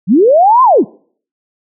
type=linear two-way sweep; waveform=sine; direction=up then down; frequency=153.8 to 1064 to 153.8 Hz; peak=-4 dBFS; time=0.07-0.85 s; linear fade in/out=50 ms; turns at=0.63 s; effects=noise-tail reverb RT60 0.5 s tail -23 dB re dry